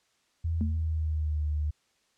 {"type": "tone with pitch glide", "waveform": "sine", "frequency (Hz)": [82.41, 75.14], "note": ["E2", "D2"], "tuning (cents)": [0, 40], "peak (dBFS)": -26, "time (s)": [0.44, 1.71], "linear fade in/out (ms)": 10, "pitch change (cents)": -160, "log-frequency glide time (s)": [0.58, 1.44]}
{"type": "tone with exponential decay", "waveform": "sine", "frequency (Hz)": 220, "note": "A3", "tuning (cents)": 0, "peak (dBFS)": -25, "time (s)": [0.61, 0.86], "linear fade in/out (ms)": 0, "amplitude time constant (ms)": 53}
{"effects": ["white hiss -70 dBFS RMS until 2.17 s", "low-pass 7000 Hz 12 dB/octave"]}